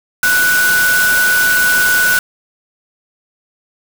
sine tone in noise, 1481 Hz, F#6, 1 cent sharp, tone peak -10 dBFS, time 0.23-2.19 s, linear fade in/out 2 ms, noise white, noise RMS -18 dBFS, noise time 0.23-2.19 s, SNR +5 dB, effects none

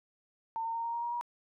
sine tone with pitch steps, 905 / 913.4 / 921.9 / 930.4 / 939.1 / 947.8 / 956.6 Hz, A5 / A#5 / A#5 / A#5 / A#5 / A#5 / A#5, +48 / -36 / -19 / -4 / +13 / +28 / +44 cents, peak -32 dBFS, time 0.56-1.211 s, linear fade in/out 0 ms, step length 93 ms, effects none

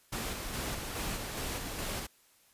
pink noise with tremolo, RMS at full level -36 dBFS, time 0.12-2.07 s, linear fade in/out 10 ms, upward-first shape square, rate 2.4 Hz, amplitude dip 30%, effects white hiss -65 dBFS RMS until 2.53 s + resampled to 32000 Hz

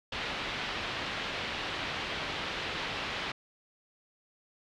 white low-pass noise, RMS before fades -36 dBFS, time 0.12-3.32 s, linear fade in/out 5 ms, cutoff 3600 Hz, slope 24 dB/octave, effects none

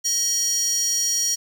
square tone with high-pass filter, 632 Hz, D#5, 27 cents sharp, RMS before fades -22 dBFS, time 0.04-1.36 s, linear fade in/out 20 ms, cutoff 5400 Hz, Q 8.2, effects 9-bit

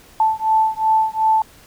sine beating tone pair, 877 / 879.7 Hz, A5 / A5, -6 / -1 cents, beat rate 2.7 Hz, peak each -17 dBFS, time 0.2-1.42 s, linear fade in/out 2 ms, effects pink hiss -47 dBFS RMS until 1.66 s

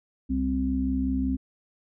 harmonic tone, 65.41 Hz, C2, in tune, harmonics 1 / 3 / 4, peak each -29 / -32 / -25 dBFS, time 0.29-1.37 s, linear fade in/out 20 ms, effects none

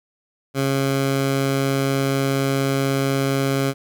15% pulse tone, 136.6 Hz, C#3, 25 cents flat, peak -12 dBFS, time 0.54-3.74 s, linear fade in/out 50 ms, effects none

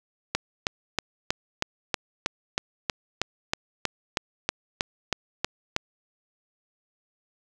click train, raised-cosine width 0.2 ms, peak -6 dBFS, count 18, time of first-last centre 0.35-5.764 s, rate 3.14 Hz, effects none

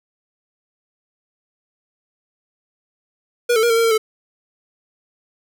square tone with pitch steps, 480.8 / 440.8 / 473.1 / 455.3 / 460.2 / 455.6 / 436.3 Hz, B4 / A4 / A#4 / A#4 / A#4 / A#4 / A4, -46 / +3 / +26 / -41 / -22 / -40 / -15 cents, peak -14 dBFS, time 3.49-3.98 s, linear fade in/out 10 ms, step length 70 ms, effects none

